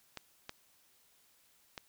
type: clicks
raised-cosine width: 0.2 ms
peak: -24 dBFS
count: 3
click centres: 0.173 / 0.494 / 1.778 s
effects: white hiss -68 dBFS RMS until 1.88 s